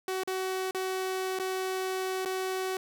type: tone with dropouts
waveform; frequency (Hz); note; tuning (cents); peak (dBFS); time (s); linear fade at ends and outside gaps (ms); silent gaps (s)
sawtooth; 376; F#4; +28; -26; 0.08-2.77; 2; 0.235-0.275 / 0.71-0.747 / 1.389-1.397 / 2.25-2.257
effects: none